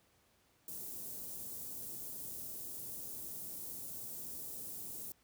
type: band-stop noise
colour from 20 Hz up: white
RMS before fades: -45 dBFS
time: 0.68-5.12 s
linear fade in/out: 2 ms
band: 400 to 9700 Hz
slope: 12 dB/octave
effects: pink hiss -71 dBFS RMS until 5.23 s + high-pass 60 Hz 12 dB/octave